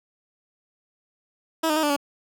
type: tone with pitch steps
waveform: 15% pulse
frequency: 323 / 305.2 / 315.8 / 293.7 / 284.6 Hz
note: E4 / D#4 / D#4 / D4 / C#4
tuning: -35 / -33 / +26 / 0 / +46 cents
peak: -14 dBFS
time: 1.63-1.965 s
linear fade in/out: 10 ms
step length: 67 ms
effects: none